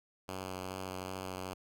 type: tone with vibrato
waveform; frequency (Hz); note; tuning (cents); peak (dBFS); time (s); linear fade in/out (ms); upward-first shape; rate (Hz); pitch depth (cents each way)
5% pulse; 93.5; F#2; +19; -28; 0.28-1.54; 10; sine; 2.5; 16
effects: none